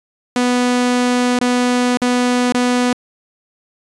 sawtooth tone with dropouts, 246.9 Hz, B3, in tune, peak -9 dBFS, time 0.36-2.93 s, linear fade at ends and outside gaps 2 ms, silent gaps 1.39-1.412 / 1.972-2.018 / 2.523-2.545 s, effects resampled to 22050 Hz

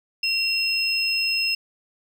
triangle tone pair together, 2731 / 5155 Hz, F7 / E8, -39 / -40 cents, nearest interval major seventh, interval 1099 cents, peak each -22 dBFS, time 0.23-1.55 s, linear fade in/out 5 ms, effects none

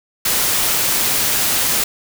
white noise, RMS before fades -17 dBFS, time 0.25-1.84 s, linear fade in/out 5 ms, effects none

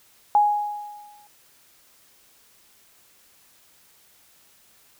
sine tone with exponential decay, 830.6 Hz, G#5, in tune, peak -12 dBFS, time 0.35-1.27 s, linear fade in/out 1 ms, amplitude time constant 200 ms, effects white hiss -57 dBFS RMS until 4.99 s

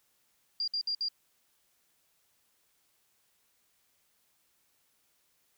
sine tone bursts, 4787 Hz, D8, 32 cents sharp, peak -29 dBFS, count 4, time 0.6-1.085 s, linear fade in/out 2 ms, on 77 ms, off 59 ms, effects white hiss -72 dBFS RMS until 5.57 s

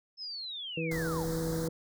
sine linear sweep, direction down, 5274 to 659.3 Hz, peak -37 dBFS, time 0.17-1.26 s, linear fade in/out 50 ms
harmonic tone, 162.9 Hz, E3, 20 cents flat, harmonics 1 / 2 / 3, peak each -34 / -37 / -35 dBFS, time 0.77-1.69 s, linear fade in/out 5 ms
pink band-stop noise, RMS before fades -40 dBFS, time 0.91-1.68 s, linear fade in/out 5 ms, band 1800 to 3900 Hz, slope 48 dB/octave
effects none

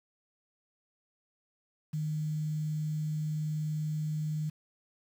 sine tone with quantisation, 153.5 Hz, D#3, 23 cents flat, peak -30 dBFS, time 1.93-4.5 s, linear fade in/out 10 ms, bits 9, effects none

